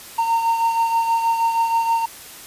triangle beating tone pair, 916 / 922.3 Hz, A#5 / A#5, -31 / -19 cents, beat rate 6.3 Hz, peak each -15 / -24 dBFS, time 0.18-2.06 s, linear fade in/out 10 ms, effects white hiss -39 dBFS RMS until 2.46 s + resampled to 32000 Hz

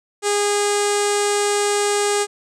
sawtooth tone with low-pass filter, 410 Hz, G#4, 22 cents flat, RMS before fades -19 dBFS, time 0.22-2.27 s, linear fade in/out 50 ms, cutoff 8200 Hz, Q 4.1, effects none

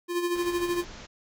square tone with tremolo, 349.2 Hz, F4, in tune, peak -24 dBFS, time 0.08-0.85 s, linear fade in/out 50 ms, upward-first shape sine, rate 13 Hz, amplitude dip 55%
pink low-pass noise, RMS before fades -44 dBFS, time 0.34-1.07 s, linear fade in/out 20 ms, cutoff 7000 Hz, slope 96 dB/octave
effects none

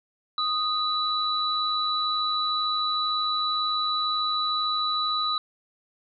sine tone pair together, 1244.5 / 3951 Hz, D#6 / B7, 0 / 0 cents, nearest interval octave + minor sixth, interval 2000 cents, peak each -26 / -26 dBFS, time 0.38-5.38 s, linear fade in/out 2 ms, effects none

